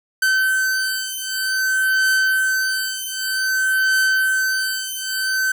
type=beating tone pair; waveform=45% pulse; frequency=1536 / 1536.53 Hz; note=G6 / G6; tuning=-36 / -35 cents; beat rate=0.53 Hz; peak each=-20 dBFS; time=0.22-5.52 s; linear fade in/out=5 ms; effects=none